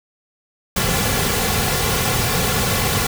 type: noise with comb filter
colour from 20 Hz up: pink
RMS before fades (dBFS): -19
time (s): 0.76-3.07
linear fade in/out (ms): 5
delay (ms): 3.2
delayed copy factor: -0.6
effects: none